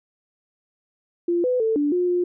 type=tone with pitch steps; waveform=sine; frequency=345.7 / 501 / 444.6 / 291.6 / 357.5 / 354.9 Hz; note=F4 / B4 / A4 / D4 / F4 / F4; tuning=-18 / +25 / +18 / -12 / +41 / +28 cents; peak=-18 dBFS; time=1.28-2.24 s; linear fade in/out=5 ms; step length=160 ms; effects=none